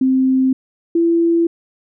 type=tone pair in turn; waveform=sine; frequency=261.6 / 336.1 Hz; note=C4 / E4; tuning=0 / +34 cents; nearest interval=major third; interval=434 cents; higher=second; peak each=-11 dBFS; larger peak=neither; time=0.01-0.53 / 0.95-1.47 s; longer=neither; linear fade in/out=5 ms; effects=none